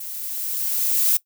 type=noise with level ramp; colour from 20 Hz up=violet; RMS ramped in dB=-33 to -17 dBFS; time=0-1.17 s; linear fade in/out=5 ms; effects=noise-tail reverb RT60 0.1 s tail -19 dB re dry